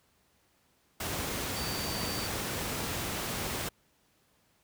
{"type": "tone in noise", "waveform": "sine", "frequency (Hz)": 4606, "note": "D8", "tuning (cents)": -34, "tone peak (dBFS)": -39, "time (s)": [1.56, 2.27], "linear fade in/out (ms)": 5, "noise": "pink", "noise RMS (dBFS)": -34, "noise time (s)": [1, 3.69], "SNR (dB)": -8, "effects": ["pink hiss -69 dBFS RMS until 4.63 s", "high-pass 60 Hz 12 dB/octave"]}